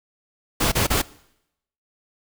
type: noise bursts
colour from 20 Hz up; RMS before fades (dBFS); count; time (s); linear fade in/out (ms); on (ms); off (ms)
pink; -20; 3; 0.6-1.02; 10; 120; 30
effects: noise-tail reverb RT60 0.8 s tail -21 dB re dry